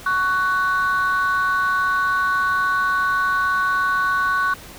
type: tone pair together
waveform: sine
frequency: 1116.2 / 1490 Hz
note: C#6 / F#6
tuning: +12 / +12 cents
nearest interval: perfect fourth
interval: 500 cents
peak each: -18 dBFS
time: 0.06-4.54 s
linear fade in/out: 5 ms
effects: tanh soft clip ceiling -13 dBFS + pink hiss -40 dBFS RMS until 4.78 s